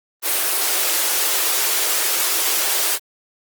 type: high-pass noise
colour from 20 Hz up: white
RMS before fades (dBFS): -19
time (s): 0.22-2.99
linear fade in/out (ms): 50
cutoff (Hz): 310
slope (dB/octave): 96
effects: Opus 24 kbps